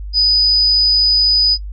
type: tone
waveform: sine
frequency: 4978 Hz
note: D#8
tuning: in tune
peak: -9 dBFS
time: 0.13-1.58 s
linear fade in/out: 50 ms
effects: noise-tail reverb RT60 0.1 s tail -25 dB re dry + added 50 Hz sine -24 dBFS peak until 1.72 s